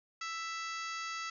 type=harmonic tone with a mistuned harmonic; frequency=661 Hz; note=E5; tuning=5 cents sharp; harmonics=2 / 3 / 4 / 5 / 6 / 7 / 8 / 9 / 10; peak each=-40 / -44 / -46 / -51 / -53 / -48 / -52 / -55 / -51 dBFS; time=0.21-1.3 s; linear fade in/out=5 ms; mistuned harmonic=6; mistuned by=-17 cents; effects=none